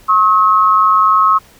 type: tone pair together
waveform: sine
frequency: 1083.7 / 1280 Hz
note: C#6 / D#6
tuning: -40 / +49 cents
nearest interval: minor third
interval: 289 cents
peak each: -10 dBFS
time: 0.08-1.39 s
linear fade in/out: 20 ms
effects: pink hiss -45 dBFS RMS until 1.59 s